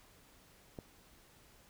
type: click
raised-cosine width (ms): 2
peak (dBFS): -30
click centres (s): 0.788
effects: pink hiss -63 dBFS RMS until 1.69 s